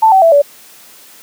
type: tone with pitch steps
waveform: sine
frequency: 884 / 765.1 / 662.3 / 573.2 Hz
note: A5 / G5 / E5 / D5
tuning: +8 / -42 / +8 / -42 cents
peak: -4 dBFS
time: 0.02-0.42 s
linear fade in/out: 10 ms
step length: 100 ms
effects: white hiss -40 dBFS RMS until 1.22 s + high-pass 150 Hz 12 dB/octave